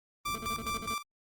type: low-pass noise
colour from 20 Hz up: pink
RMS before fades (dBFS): -46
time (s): 0.25-0.94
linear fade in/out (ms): 5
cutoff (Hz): 370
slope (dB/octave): 12
type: tone with tremolo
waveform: sawtooth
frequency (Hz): 1174.7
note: D6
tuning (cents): 0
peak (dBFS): -28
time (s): 0.25-1.03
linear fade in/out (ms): 10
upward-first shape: square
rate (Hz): 4.8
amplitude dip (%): 70
type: tone bursts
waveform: 25% pulse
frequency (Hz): 223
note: A3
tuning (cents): +23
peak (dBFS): -36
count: 8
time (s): 0.34-0.943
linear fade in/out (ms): 5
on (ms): 43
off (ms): 37
effects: Opus 32 kbps